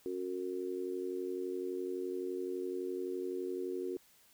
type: tone with amplitude modulation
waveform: sine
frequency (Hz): 366.1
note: F#4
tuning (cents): -18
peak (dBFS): -31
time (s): 0.06-3.97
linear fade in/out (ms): 0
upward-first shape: sine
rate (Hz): 91.8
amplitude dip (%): 95
effects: white hiss -65 dBFS RMS until 4.33 s